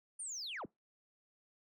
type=linear sweep; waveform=sine; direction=down; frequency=9397 to 51.5 Hz; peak=-39 dBFS; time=0.19-0.66 s; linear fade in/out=10 ms; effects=noise-tail reverb RT60 0.2 s tail -26 dB re dry + tanh soft clip ceiling -38 dBFS